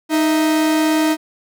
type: tone pair together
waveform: 45% pulse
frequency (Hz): 311.1 / 659.3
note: D#4 / E5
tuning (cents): 0 / 0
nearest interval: octave + minor second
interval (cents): 1300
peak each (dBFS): -14 / -23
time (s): 0.09-1.17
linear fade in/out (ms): 50
effects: none